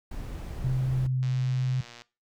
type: noise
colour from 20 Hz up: brown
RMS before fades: -36 dBFS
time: 0.11-1.07 s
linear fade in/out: 5 ms
type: tone with pitch glide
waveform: sine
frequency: 129.9 to 129.08 Hz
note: C3 to C3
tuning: -12 to -23 cents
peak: -24 dBFS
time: 0.64-1.81 s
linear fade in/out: 5 ms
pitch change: -11 cents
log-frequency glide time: 0.86-1.2 s
type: click train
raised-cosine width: 0.2 ms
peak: -28 dBFS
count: 95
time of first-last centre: 1.23-2.02 s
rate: 119 Hz
effects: noise-tail reverb RT60 0.3 s tail -20 dB re dry